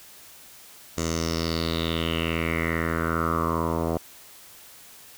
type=tone with low-pass filter sweep; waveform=10% pulse; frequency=82.41 Hz; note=E2; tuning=in tune; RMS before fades=-26 dBFS; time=0.97-3.98 s; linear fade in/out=10 ms; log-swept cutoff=7100 to 760 Hz; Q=5.5; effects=white hiss -48 dBFS RMS until 5.17 s